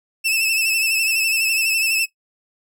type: tone with vibrato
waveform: sawtooth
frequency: 2637 Hz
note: E7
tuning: in tune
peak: -14 dBFS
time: 0.24-2.06 s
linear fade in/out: 20 ms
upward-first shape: sine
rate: 12 Hz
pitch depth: 47 cents each way
effects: noise-tail reverb RT60 0.1 s tail -17 dB re dry